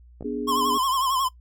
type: clicks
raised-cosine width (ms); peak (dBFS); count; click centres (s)
2; -23; 2; 0.209 / 0.225
type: chord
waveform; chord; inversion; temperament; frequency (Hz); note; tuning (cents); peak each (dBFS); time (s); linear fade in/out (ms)
sine; G# diminished; first; equal; 246.9 / 293.7 / 415.3; B3 / D4 / G#4; 0 / 0 / 0; -30; 0.24-0.78; 10
type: tone with vibrato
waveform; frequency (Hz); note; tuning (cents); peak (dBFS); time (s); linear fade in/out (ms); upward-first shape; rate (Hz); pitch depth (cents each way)
square; 1057; C6; +17; -22; 0.47-1.29; 20; triangle; 11; 100
effects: noise-tail reverb RT60 0.1 s tail -19 dB re dry + added 60 Hz sine -47 dBFS peak until 1.4 s